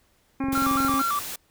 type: harmonic tone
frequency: 270 Hz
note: C#4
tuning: 45 cents flat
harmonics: 1 / 2 / 3 / 4 / 5 / 6 / 7 / 8 / 9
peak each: -24 / -40 / -36 / -37 / -43 / -44 / -49 / -46 / -44 dBFS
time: 0.4-1.02 s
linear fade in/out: 5 ms
type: click train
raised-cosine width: 3 ms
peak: -21 dBFS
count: 12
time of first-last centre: 0.44-0.94 s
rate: 22 Hz
type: noise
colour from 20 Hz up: white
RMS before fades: -34 dBFS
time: 0.52-1.36 s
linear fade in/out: 5 ms
type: tone with vibrato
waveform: triangle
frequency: 1261 Hz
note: D#6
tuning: 23 cents sharp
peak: -21 dBFS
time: 0.55-1.19 s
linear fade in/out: 2 ms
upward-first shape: square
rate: 4.5 Hz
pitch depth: 140 cents each way
effects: pink hiss -64 dBFS RMS until 1.5 s